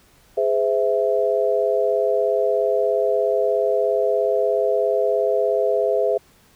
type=chord; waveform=sine; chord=Ab augmented; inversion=none; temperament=equal with one note detuned; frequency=415.3 / 512.2 / 659.3 Hz; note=Ab4 / C5 / E5; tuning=0 / -37 / 0 cents; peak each=-21 dBFS; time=0.37-6.18 s; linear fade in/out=10 ms; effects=pink hiss -55 dBFS RMS until 6.55 s